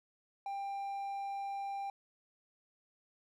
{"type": "tone", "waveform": "triangle", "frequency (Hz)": 793, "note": "G5", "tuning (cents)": 20, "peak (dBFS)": -35, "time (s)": [0.46, 1.9], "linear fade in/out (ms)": 2, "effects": []}